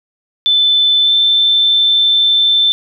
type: tone with pitch glide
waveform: sine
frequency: 3520 to 3544 Hz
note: A7 to A7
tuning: 0 to +12 cents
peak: -8 dBFS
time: 0.46-2.72 s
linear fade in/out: 0 ms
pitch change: +12 cents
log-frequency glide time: 1.03-1.11 s
effects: none